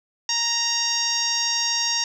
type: tone with low-pass filter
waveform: 10% pulse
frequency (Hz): 932.3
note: A#5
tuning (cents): 0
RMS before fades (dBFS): -23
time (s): 0.29-2.04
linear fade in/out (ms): 2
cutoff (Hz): 5900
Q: 6.8
effects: none